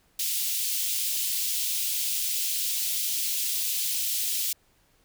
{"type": "high-pass noise", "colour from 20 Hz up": "white", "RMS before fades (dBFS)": -28, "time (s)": [0.19, 4.53], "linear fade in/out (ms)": 5, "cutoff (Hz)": 2800, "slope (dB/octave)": 24, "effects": ["pink hiss -65 dBFS RMS until 5.04 s"]}